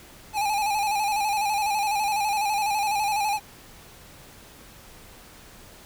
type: tone with vibrato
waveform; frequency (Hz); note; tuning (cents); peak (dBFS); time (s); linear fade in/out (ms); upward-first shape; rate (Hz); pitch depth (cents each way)
square; 830.6; G#5; 0; -23; 0.33-3.4; 50; square; 12; 53
effects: pink hiss -48 dBFS RMS until 5.85 s